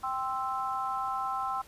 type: chord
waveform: sine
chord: C major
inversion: second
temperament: equal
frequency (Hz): 784 / 1046.5 / 1318.5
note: G5 / C6 / E6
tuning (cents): 0 / 0 / 0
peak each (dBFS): -34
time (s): 0.03-1.62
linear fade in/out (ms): 10
effects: pink hiss -55 dBFS RMS until 1.67 s + resampled to 32000 Hz